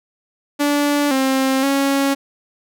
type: tone with pitch steps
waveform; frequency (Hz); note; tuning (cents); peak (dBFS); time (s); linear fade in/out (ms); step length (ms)
sawtooth; 289.7 / 265.6 / 276; D4 / C4 / C#4; -24 / +26 / -7; -11; 0.59-2.15; 20; 520
effects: none